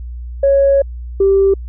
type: tone pair in turn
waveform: sine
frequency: 553 / 391 Hz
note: C#5 / G4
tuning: -4 / -4 cents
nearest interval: tritone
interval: 600 cents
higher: first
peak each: -7 dBFS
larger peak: neither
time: 0.43-0.82 / 1.2-1.54 s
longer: first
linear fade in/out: 5 ms
effects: tanh soft clip ceiling -3 dBFS + added 60 Hz sine -24 dBFS peak until 1.68 s